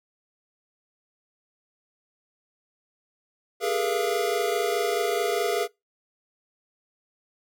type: tone cluster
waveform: square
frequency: 405.6 / 430.4 / 479.2 / 685 Hz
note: G#4 / A4 / A#4 / F5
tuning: -41 / -38 / +48 / -34 cents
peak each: -30 dBFS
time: 3.6-5.68 s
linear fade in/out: 50 ms
effects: noise-tail reverb RT60 0.2 s tail -22 dB re dry